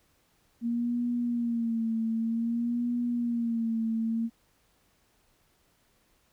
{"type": "tone with vibrato", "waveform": "sine", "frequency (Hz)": 232.8, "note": "A#3", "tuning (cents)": -2, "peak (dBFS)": -26, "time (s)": [0.61, 4.3], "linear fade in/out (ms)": 50, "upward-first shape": "sine", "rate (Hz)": 0.53, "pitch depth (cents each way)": 61, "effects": ["pink hiss -68 dBFS RMS until 6.32 s"]}